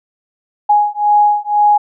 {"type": "beating tone pair", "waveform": "sine", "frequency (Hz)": [830.6, 832.6], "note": ["G#5", "G#5"], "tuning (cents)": [0, 4], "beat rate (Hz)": 2, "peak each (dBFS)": -12, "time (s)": [0.69, 1.78], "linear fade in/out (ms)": 10, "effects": []}